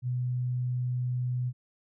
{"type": "tone", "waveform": "sine", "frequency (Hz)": 124.7, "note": "B2", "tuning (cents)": 17, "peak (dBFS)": -27, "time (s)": [0.02, 1.53], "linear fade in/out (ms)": 50, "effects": []}